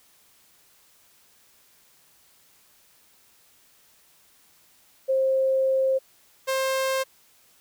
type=tone pair in turn; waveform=sine / sawtooth; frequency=530 / 530 Hz; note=C5 / C5; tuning=+22 / +22 cents; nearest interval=unison; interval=0 cents; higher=neither; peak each=-19 dBFS; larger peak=neither; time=5.08-5.99 / 6.47-7.04 s; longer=first; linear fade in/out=20 ms; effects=white hiss -59 dBFS RMS until 7.6 s